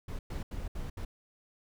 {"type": "noise bursts at uneven times", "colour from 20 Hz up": "brown", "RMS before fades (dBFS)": -37, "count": 5, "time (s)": [[0.08, 0.19], [0.3, 0.43], [0.51, 0.68], [0.75, 0.9], [0.97, 1.05]], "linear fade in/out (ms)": 5, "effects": []}